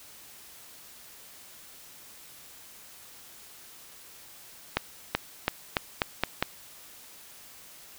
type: accelerating click train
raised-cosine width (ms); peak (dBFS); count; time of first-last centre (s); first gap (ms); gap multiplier
0.3; -7; 7; 4.77-6.426; 380; 0.87
effects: white hiss -50 dBFS RMS until 7.98 s